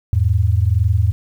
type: tone pair together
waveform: sine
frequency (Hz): 84 / 105.83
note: E2 / G#2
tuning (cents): +33 / +33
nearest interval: major third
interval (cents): 400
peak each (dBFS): -15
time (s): 0.13-1.12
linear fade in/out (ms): 0
effects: 8-bit